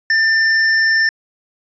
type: tone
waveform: square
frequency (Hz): 1789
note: A6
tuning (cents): +28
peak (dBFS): -12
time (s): 0.1-1.09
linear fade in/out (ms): 2
effects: resampled to 16000 Hz